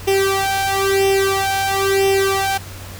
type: tone with flanger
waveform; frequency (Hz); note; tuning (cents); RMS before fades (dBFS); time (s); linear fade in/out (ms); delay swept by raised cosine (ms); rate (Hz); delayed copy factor
sawtooth; 390; G4; -9; -17; 0.07-2.58; 10; 0.35 to 1.35; 1; +0.95
effects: added 94 Hz sine -33 dBFS peak until 2.99 s + pink hiss -36 dBFS RMS until 2.99 s